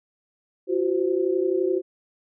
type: tone cluster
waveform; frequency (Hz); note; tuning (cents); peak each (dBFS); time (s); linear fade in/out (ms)
sine; 344.3 / 376 / 516; F4 / F#4 / C5; -25 / +28 / -24; -25 / -22 / -29; 0.67-1.82; 50
effects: none